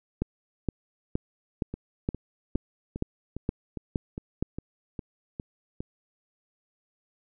two click trains, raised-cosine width 3 ms, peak -13 / -21 dBFS, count 10 / 11, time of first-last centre 0.22-4.426 / 1.74-5.805 s, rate 2.14 / 2.46 Hz, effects none

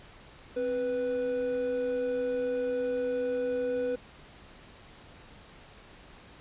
triangle tone pair together, 262.5 / 493.9 Hz, C4 / B4, +6 / 0 cents, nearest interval major seventh, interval 1094 cents, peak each -35 / -26 dBFS, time 0.56-3.96 s, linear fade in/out 10 ms, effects pink hiss -52 dBFS RMS until 6.4 s + resampled to 8000 Hz

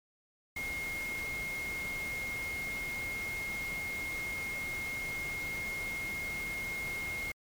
sine tone in noise, 2144 Hz, C7, 42 cents sharp, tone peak -35 dBFS, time 0.56-7.32 s, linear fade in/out 5 ms, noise pink, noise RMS -44 dBFS, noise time 0.56-7.32 s, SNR +6 dB, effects MP3 96 kbps

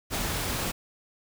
pink noise with ADSR envelope, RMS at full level -28 dBFS, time 0.1-0.72 s, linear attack 47 ms, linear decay 14 ms, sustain -2 dB, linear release 14 ms, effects none

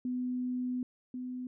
sine tone pair in turn, 250.4 / 251.7 Hz, B3 / B3, +24 / +33 cents, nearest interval unison, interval 9 cents, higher second, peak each -31 / -36 dBFS, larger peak first, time 0.05-0.83 / 1.14-1.47 s, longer first, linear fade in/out 2 ms, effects none

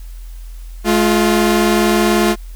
sawtooth tone pair together, 213.6 / 350 Hz, G#3 / F4, +49 / +4 cents, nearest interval major sixth, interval 855 cents, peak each -10 dBFS, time 0.84-2.36 s, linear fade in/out 50 ms, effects added 42 Hz sine -28 dBFS peak until 2.55 s + white hiss -48 dBFS RMS until 2.55 s

